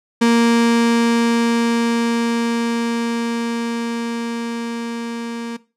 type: tone with level ramp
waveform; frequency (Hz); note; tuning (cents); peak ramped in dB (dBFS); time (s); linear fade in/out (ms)
35% pulse; 233.1; A#3; 0; -9 to -23; 0.21-5.57; 10
effects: noise-tail reverb RT60 0.3 s tail -18 dB re dry + low-pass 8000 Hz 12 dB/octave

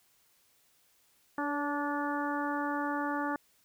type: harmonic tone with a mistuned harmonic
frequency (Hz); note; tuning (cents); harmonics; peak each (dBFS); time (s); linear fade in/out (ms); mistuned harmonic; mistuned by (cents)
290; D4; -22; 1 / 2 / 3 / 4 / 5 / 6; -34 / -40 / -36 / -38 / -39 / -42; 1.38-3.36; 2; 2; -22
effects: white hiss -68 dBFS RMS until 3.64 s

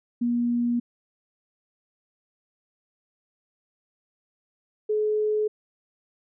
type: tone pair in turn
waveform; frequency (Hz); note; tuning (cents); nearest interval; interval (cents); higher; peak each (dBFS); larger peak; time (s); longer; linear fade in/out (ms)
sine; 239.2 / 426.2; A#3 / G#4; +45 / +45; minor seventh; 1000; second; -21; neither; 0.21-0.8 / 4.89-5.48; neither; 10
effects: none

